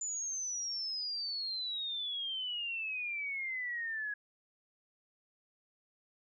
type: exponential sweep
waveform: sine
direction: down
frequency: 7070 to 1661.2 Hz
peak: -35 dBFS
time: 0.01-4.14 s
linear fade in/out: 5 ms
effects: none